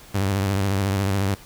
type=tone with vibrato; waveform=sawtooth; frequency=98 Hz; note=G2; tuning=in tune; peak=-16 dBFS; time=0.14-1.35 s; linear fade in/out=10 ms; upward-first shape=sine; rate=14 Hz; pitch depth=73 cents each way; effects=pink hiss -46 dBFS RMS until 1.45 s